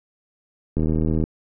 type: click train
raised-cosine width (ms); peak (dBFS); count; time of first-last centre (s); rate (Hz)
3; -10; 38; 0.77-1.239; 78.9
effects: none